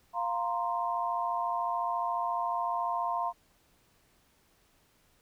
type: chord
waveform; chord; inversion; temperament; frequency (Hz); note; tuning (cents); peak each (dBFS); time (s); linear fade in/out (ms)
sine; F suspended fourth; none; equal; 698.5 / 932.3 / 1046.5; F5 / Bb5 / C6; 0 / 0 / 0; -33; 0.13-3.33; 50
effects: pink hiss -67 dBFS RMS until 5.21 s